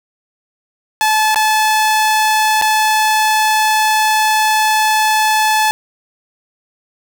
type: tone with dropouts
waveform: sawtooth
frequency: 865 Hz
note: A5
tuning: 30 cents flat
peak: -7 dBFS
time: 1.01-5.71 s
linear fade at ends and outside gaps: 0 ms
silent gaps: 1.345-1.359 / 2.614-2.622 s
effects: none